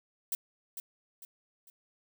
violet noise with echo, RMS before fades -32 dBFS, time 0.32-0.35 s, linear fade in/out 2 ms, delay 450 ms, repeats 3, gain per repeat -8 dB, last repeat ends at 1.7 s, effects none

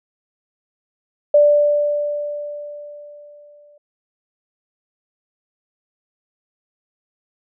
sine tone with exponential decay, 587.3 Hz, D5, in tune, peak -7 dBFS, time 1.34-3.78 s, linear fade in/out 5 ms, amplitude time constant 530 ms, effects none

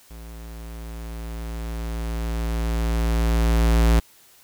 square tone with level ramp, 56.7 Hz, A#1, 47 cents flat, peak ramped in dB -38 to -14 dBFS, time 0.1-4 s, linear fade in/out 10 ms, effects white hiss -53 dBFS RMS until 4.43 s

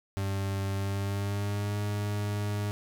40% pulse tone with pitch glide, 98 to 103.23 Hz, G2 to G#2, 0 to -10 cents, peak -28 dBFS, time 0.17-2.71 s, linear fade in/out 0 ms, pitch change +90 cents, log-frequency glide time 0.75-1.78 s, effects none

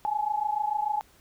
sine tone pair together, 830.6 / 857.4 Hz, G#5 / A5, 0 / -45 cents, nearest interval minor second, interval 55 cents, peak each -28 dBFS, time 0.05-1.01 s, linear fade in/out 0 ms, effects pink hiss -59 dBFS RMS until 1.2 s

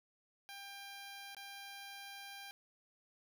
10% pulse tone with dropouts, 796 Hz, G5, 26 cents sharp, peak -40 dBFS, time 0.49-2.51 s, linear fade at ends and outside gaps 0 ms, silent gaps 1.348-1.367 s, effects none

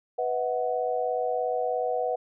sine chord, B suspended fourth, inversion none, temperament equal with one note detuned, 493.9 / 643.1 / 740 Hz, B4 / E5 / F#5, 0 / -43 / 0 cents, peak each -28 / -31 / -29 dBFS, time 0.18-2.16 s, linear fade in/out 10 ms, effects none

